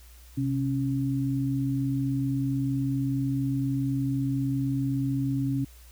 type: tone pair together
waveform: sine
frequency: 130.81 / 275.1 Hz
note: C3 / C#4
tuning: 0 / -13 cents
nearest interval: octave + minor second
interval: 1287 cents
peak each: -27 dBFS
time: 0.37-5.65 s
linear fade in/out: 10 ms
effects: added 60 Hz sine -48 dBFS peak until 5.91 s + white hiss -56 dBFS RMS until 5.91 s